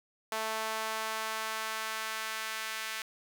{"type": "tone with high-pass filter sweep", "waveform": "sawtooth", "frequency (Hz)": 220, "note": "A3", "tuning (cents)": 0, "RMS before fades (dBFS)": -36, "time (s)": [0.32, 3.02], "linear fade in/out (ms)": 2, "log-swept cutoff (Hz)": [780, 1800], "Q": 1.2, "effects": []}